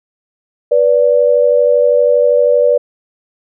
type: tone pair together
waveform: sine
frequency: 489.4 / 582 Hz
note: B4 / D5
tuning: -16 / -16 cents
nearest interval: minor third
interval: 300 cents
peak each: -10 dBFS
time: 0.71-2.78 s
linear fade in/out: 10 ms
effects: none